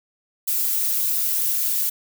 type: noise with flanger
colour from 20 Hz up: violet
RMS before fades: -22 dBFS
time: 0.47-1.9 s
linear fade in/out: 10 ms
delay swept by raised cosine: 2 to 7.7 ms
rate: 1.2 Hz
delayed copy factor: +0.7
effects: none